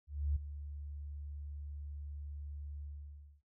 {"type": "tone with ADSR envelope", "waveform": "sine", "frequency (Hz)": 72.6, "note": "D2", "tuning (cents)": -19, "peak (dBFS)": -29, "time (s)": [0.07, 3.42], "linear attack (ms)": 290, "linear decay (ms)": 7, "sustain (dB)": -13, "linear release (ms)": 600, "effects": ["noise-tail reverb RT60 0.2 s tail -21 dB re dry"]}